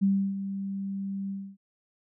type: tone with ADSR envelope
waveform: sine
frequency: 196 Hz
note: G3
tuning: in tune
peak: -19 dBFS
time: 0.01-1.57 s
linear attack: 23 ms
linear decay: 310 ms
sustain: -11 dB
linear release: 270 ms
effects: none